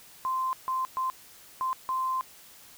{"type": "tone bursts at uneven times", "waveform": "sine", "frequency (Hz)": 1040, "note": "C6", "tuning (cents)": -11, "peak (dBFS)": -26, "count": 5, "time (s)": [[0.25, 0.53], [0.68, 0.85], [0.97, 1.1], [1.61, 1.73], [1.89, 2.21]], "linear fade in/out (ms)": 0, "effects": ["white hiss -52 dBFS RMS until 2.77 s"]}